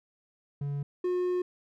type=tone pair in turn; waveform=triangle; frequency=142.4 / 360.5 Hz; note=C#3 / F#4; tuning=+47 / -45 cents; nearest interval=octave + major third; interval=1608 cents; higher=second; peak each=-28 / -24 dBFS; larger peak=second; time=0.61-0.83 / 1.04-1.42 s; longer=second; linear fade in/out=5 ms; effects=none